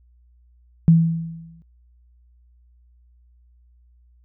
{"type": "tone with exponential decay", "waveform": "sine", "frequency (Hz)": 164.81, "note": "E3", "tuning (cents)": 0, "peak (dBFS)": -7, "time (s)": [0.88, 1.62], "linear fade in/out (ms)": 0, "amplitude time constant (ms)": 160, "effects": ["added 60 Hz sine -52 dBFS peak until 4.24 s"]}